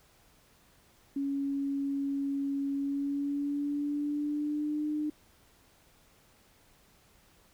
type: tone with pitch glide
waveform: sine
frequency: 278.3 to 301.7 Hz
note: C#4 to D4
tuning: +7 to +47 cents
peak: -29 dBFS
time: 1.16-5.1 s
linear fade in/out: 5 ms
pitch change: +140 cents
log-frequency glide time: 2.75-4.9 s
effects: pink hiss -63 dBFS RMS until 7.53 s